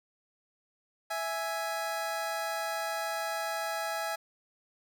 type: tone pair together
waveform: 25% pulse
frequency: 659.3 / 832.6 Hz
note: E5 / G#5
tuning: 0 / +4 cents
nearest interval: major third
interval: 404 cents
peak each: -31 / -31 dBFS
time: 1.1-4.16 s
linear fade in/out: 10 ms
effects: none